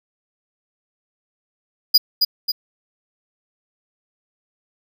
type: tone with echo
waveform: square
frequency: 4907 Hz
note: D#8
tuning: 25 cents flat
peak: -8 dBFS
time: 1.94-1.98 s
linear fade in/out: 10 ms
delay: 270 ms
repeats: 2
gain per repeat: -5 dB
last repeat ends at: 2.52 s
effects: none